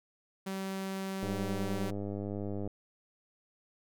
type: tone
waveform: sawtooth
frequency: 192.3 Hz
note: G3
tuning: 33 cents flat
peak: -31 dBFS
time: 0.46-1.91 s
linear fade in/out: 10 ms
type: click train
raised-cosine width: 2 ms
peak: -25 dBFS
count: 147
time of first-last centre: 1.23-2.676 s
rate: 101 Hz
effects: none